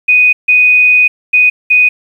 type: tone bursts at uneven times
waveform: sine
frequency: 2489 Hz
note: D#7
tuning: in tune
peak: -4 dBFS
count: 4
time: 0.08-0.33 / 0.48-1.08 / 1.33-1.5 / 1.7-1.89 s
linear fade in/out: 10 ms
effects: 7-bit